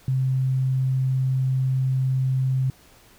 sine tone, 131.1 Hz, C3, 4 cents sharp, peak -19 dBFS, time 0.08-2.7 s, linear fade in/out 2 ms, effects pink hiss -53 dBFS RMS until 3.18 s

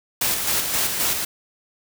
white noise with tremolo, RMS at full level -21 dBFS, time 0.21-1.25 s, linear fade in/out 5 ms, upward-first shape square, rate 3.8 Hz, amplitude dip 40%, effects none

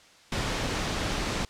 pink noise, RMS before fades -29 dBFS, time 0.32-1.45 s, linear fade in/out 2 ms, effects white hiss -55 dBFS RMS until 1.49 s + low-pass 6000 Hz 12 dB/octave

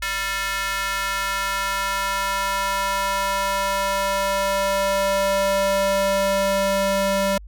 square tone with high-pass filter sweep, 196 Hz, G3, in tune, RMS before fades -22 dBFS, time 0.02-7.38 s, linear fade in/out 5 ms, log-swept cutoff 1700 to 390 Hz, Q 1.8, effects added 50 Hz sine -37 dBFS peak until 7.47 s

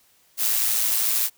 blue noise with amplitude modulation, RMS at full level -20 dBFS, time 0.37-1.3 s, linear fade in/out 50 ms, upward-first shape sine, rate 113 Hz, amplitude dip 45%, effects white hiss -60 dBFS RMS until 1.37 s

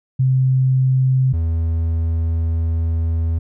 sine / triangle tone pair in turn, 130.5 / 82 Hz, C3 / E2, -4 / -9 cents, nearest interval minor sixth, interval 805 cents, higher first, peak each -12 / -14 dBFS, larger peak first, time 0.19-1.33 / 1.33-3.39 s, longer second, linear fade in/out 10 ms, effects none

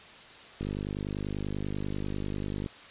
click train, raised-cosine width 3 ms, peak -21 dBFS, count 104, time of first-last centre 0.61-2.662 s, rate 50.2 Hz, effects white hiss -49 dBFS RMS until 2.9 s + resampled to 8000 Hz

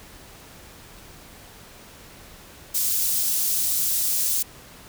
white high-pass noise, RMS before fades -23 dBFS, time 2.74-4.43 s, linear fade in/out 10 ms, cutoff 5700 Hz, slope 12 dB/octave, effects pink hiss -46 dBFS RMS until 4.88 s

